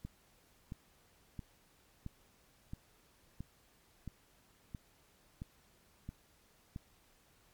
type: click train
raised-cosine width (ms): 5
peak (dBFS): -30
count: 11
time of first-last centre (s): 0.05-6.761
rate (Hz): 1.49
effects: pink hiss -68 dBFS RMS until 7.53 s + MP3 96 kbps